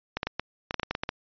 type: clicks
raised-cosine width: 0.3 ms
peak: -12 dBFS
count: 12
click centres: 0.17 / 0.231 / 0.27 / 0.396 / 0.709 / 0.743 / 0.797 / 0.832 / 0.91 / 0.951 / 1.035 / 1.091 s
effects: resampled to 11025 Hz